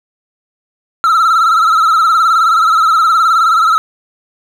triangle tone with vibrato, 1318.5 Hz, E6, in tune, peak -5 dBFS, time 1.04-3.78 s, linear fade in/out 0 ms, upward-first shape sine, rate 19 Hz, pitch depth 79 cents each way, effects none

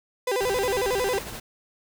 35% pulse tone with vibrato, 443.9 Hz, A4, 15 cents sharp, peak -21 dBFS, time 0.27-1.19 s, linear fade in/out 5 ms, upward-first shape square, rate 11 Hz, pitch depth 210 cents each way
pink noise with tremolo, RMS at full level -35 dBFS, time 0.41-1.4 s, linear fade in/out 5 ms, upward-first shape triangle, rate 14 Hz, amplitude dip 40%
effects none

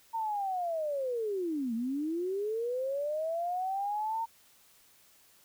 sine linear two-way sweep, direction down then up, 921 to 221.2 to 921 Hz, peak -30 dBFS, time 0.13-4.26 s, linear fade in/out 20 ms, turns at 1.74 s, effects white hiss -62 dBFS RMS until 5.44 s

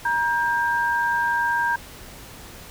sine tone pair together, 945 / 1590.9 Hz, A#5 / G6, +23 / +25 cents, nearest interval major sixth, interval 902 cents, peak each -22 dBFS, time 0.05-1.76 s, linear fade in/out 5 ms, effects pink hiss -42 dBFS RMS until 2.7 s

